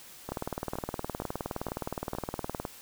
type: two click trains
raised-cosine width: 1 ms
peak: -18 / -21 dBFS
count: 46 / 5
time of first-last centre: 0.32-2.652 / 0.29-2.15 s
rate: 19.3 / 2.15 Hz
effects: white hiss -50 dBFS RMS until 2.81 s